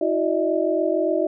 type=tone cluster; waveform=sine; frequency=323.2 / 366.8 / 595 / 642 Hz; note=E4 / F#4 / D5 / E5; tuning=-34 / -15 / +22 / -46 cents; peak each=-24 dBFS; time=0.01-1.27 s; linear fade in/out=5 ms; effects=none